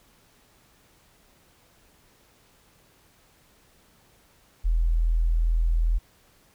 sine tone, 41.2 Hz, E1, in tune, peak -19 dBFS, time 4.64-5.99 s, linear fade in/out 20 ms, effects pink hiss -60 dBFS RMS until 6.54 s

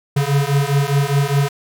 square beating tone pair, 138.59 / 143.49 Hz, C#3 / D3, 0 / -40 cents, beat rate 4.9 Hz, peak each -18 dBFS, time 0.16-1.49 s, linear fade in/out 10 ms, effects none

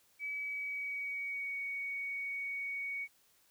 sine tone with pitch glide, 2287 to 2237 Hz, D7 to C#7, -47 to +15 cents, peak -36 dBFS, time 0.19-3.08 s, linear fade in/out 50 ms, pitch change -38 cents, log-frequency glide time 0.3-1.57 s, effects white hiss -69 dBFS RMS until 3.5 s

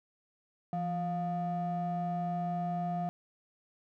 triangle ring-modulated tone, 267 Hz, C4, 35 cents sharp, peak -26 dBFS, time 0.73-3.09 s, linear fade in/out 0 ms, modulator 438 Hz, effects none

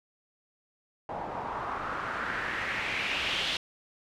white noise with low-pass filter sweep, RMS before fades -33 dBFS, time 1.09-3.57 s, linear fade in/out 2 ms, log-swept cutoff 780 to 3400 Hz, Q 2.9, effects none

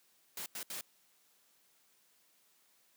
white noise bursts at uneven times, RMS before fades -42 dBFS, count 3, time 0.37-0.46 / 0.55-0.63 / 0.7-0.81 s, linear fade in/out 2 ms, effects white hiss -70 dBFS RMS until 2.96 s + high-pass 150 Hz 12 dB/octave

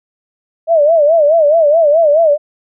sine tone with vibrato, 623 Hz, D#5, 2 cents sharp, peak -6 dBFS, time 0.67-2.38 s, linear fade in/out 50 ms, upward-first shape sine, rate 4.7 Hz, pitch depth 140 cents each way, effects none

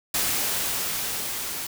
white noise with level ramp, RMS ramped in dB -24 to -32 dBFS, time 0.14-1.67 s, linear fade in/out 5 ms, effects none

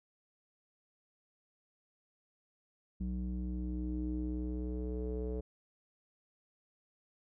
square tone with low-pass filter sweep, 61.74 Hz, B1, in tune, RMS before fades -37 dBFS, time 3-5.41 s, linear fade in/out 10 ms, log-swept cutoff 220 to 470 Hz, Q 5.1, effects none

